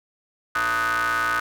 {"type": "ring-modulated tone", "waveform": "40% pulse", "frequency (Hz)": 116.54, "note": "A#2", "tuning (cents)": 0, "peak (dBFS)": -17, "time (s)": [0.55, 1.4], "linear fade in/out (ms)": 5, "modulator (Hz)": 1370, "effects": []}